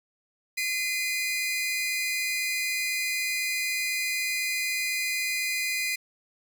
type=tone pair together; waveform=sawtooth; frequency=2048 / 2438 Hz; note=C7 / D#7; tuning=-38 / -36 cents; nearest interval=minor third; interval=302 cents; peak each=-26 dBFS; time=0.57-5.96 s; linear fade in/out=10 ms; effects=9-bit